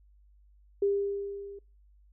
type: tone with level ramp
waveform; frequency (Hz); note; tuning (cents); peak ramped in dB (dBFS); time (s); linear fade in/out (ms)
sine; 400.4; G4; +37; -22 to -42; 0.82-1.59; 5
effects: noise-tail reverb RT60 0.3 s tail -26 dB re dry + added 50 Hz sine -57 dBFS peak until 2.12 s